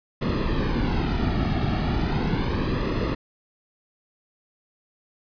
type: noise with flanger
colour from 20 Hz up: brown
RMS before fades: -24 dBFS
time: 0.21-3.15 s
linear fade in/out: 10 ms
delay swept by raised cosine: 1.3 to 2 ms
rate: 0.36 Hz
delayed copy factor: -0.65
effects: resampled to 11025 Hz